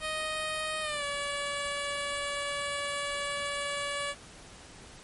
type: tone with pitch glide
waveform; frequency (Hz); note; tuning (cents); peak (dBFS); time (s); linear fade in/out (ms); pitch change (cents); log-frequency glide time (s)
10% pulse; 623 to 571.3; D#5 to D5; +2 to -48; -23; 0-4.15; 50; -150; 0.81-1.04
effects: pink hiss -50 dBFS RMS until 5.03 s + MP3 48 kbps